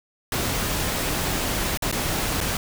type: noise with dropouts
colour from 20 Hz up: pink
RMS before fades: -25 dBFS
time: 0.32-2.57 s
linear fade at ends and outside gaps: 2 ms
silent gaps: 1.774-1.822 / 1.915-1.925 / 2.405-2.411 s
effects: none